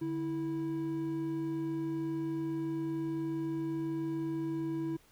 triangle tone pair together, 146.83 / 326.8 Hz, D3 / E4, 0 / -15 cents, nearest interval octave + major second, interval 1385 cents, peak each -38 / -31 dBFS, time 0.01-4.97 s, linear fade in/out 10 ms, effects pink hiss -64 dBFS RMS until 5.11 s

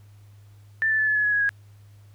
sine tone with pitch steps, 1774 / 1755.7 / 1737.5 / 1719.5 / 1701.7 / 1684.1 / 1666.7 / 1649.5 Hz, A6 / A6 / A6 / A6 / G#6 / G#6 / G#6 / G#6, +14 / -4 / -22 / -40 / +42 / +24 / +6 / -12 cents, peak -19 dBFS, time 0.82-1.492 s, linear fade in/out 0 ms, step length 84 ms, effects added 102 Hz sine -47 dBFS peak until 2.14 s + pink hiss -63 dBFS RMS until 2.14 s

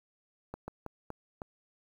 slowing click train, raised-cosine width 1 ms, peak -25 dBFS, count 5, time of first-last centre 0.54-1.418 s, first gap 140 ms, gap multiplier 1.31, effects 9-bit

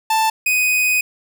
45% pulse tone pair in turn, 883 / 2498 Hz, A5 / D#7, +6 / +6 cents, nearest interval octave + tritone, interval 1800 cents, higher second, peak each -14 dBFS, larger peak neither, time 0.1-0.3 / 0.46-1.01 s, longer second, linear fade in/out 5 ms, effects none

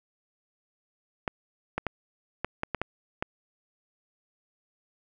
clicks, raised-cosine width 0.5 ms, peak -13 dBFS, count 8, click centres 1.278 / 1.78 / 1.867 / 2.446 / 2.634 / 2.747 / 2.816 / 3.225 s, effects none

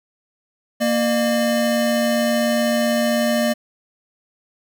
square tone pair together, 233.1 / 603.5 Hz, A#3 / D5, 0 / +47 cents, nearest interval octave + major third, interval 1647 cents, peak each -20 dBFS, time 0.8-3.54 s, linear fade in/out 20 ms, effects none

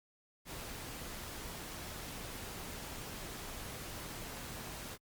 pink noise, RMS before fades -45 dBFS, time 0.45-4.98 s, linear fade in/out 50 ms, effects Opus 48 kbps

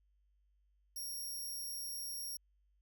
10% pulse tone, 5588 Hz, F8, in tune, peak -35 dBFS, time 0.96-2.37 s, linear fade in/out 5 ms, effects added 50 Hz sine -70 dBFS peak until 2.81 s

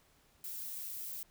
violet noise with amplitude modulation, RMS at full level -41 dBFS, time 0.44-1.23 s, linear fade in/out 2 ms, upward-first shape sine, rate 278 Hz, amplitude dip 35%, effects pink hiss -68 dBFS RMS until 1.3 s

